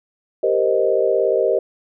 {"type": "chord", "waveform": "sine", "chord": "C minor seventh", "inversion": "second", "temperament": "equal", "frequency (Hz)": [392, 466.2, 523.3, 622.3], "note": ["G4", "Bb4", "C5", "Eb5"], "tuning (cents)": [0, 0, 0, 0], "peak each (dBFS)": -20, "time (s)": [0.43, 1.59], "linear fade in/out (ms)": 5, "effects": []}